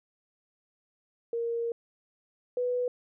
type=tone pair in turn; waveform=sine; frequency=466.2 / 493.9 Hz; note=A#4 / B4; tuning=0 / 0 cents; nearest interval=minor second; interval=100 cents; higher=second; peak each=-28 / -26 dBFS; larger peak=second; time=1.33-1.72 / 2.57-2.88 s; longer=first; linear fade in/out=2 ms; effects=none